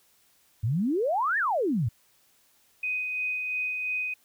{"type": "exponential two-way sweep", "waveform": "sine", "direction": "up then down", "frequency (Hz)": [99.6, 1853, 99.6], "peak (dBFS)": -23, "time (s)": [0.63, 1.89], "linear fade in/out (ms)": 10, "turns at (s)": 1.38}
{"type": "tone with tremolo", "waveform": "sine", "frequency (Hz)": 2501, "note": "D#7", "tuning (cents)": 8, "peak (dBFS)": -26, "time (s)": [2.83, 4.14], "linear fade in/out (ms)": 5, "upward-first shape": "sine", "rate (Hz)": 2.9, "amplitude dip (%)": 30}
{"effects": ["white hiss -64 dBFS RMS until 4.24 s"]}